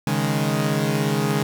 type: chord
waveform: sawtooth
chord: C# suspended second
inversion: none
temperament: equal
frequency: 138.59 / 155.56 / 207.7 Hz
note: C#3 / D#3 / G#3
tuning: 0 / 0 / 0 cents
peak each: -20 dBFS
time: 0.07-1.43 s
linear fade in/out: 2 ms
effects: 7-bit